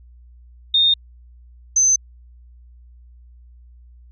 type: tone pair in turn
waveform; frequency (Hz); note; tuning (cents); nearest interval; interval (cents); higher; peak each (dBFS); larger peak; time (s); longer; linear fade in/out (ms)
sine; 3667 / 6167; A#7 / G8; -29 / -29; major sixth; 900; second; -12; neither; 0.74-0.94 / 1.76-1.96; neither; 5
effects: added 60 Hz sine -43 dBFS peak until 4.11 s